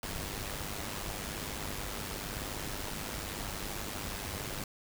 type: noise with amplitude modulation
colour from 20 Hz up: pink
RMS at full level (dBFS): -36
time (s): 0.03-4.64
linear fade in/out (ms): 2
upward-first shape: sine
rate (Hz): 101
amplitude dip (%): 60
effects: none